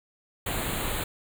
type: band-stop noise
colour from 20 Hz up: pink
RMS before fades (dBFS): -30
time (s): 0.46-1.04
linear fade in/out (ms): 5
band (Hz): 4300 to 6900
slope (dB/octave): 96
effects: none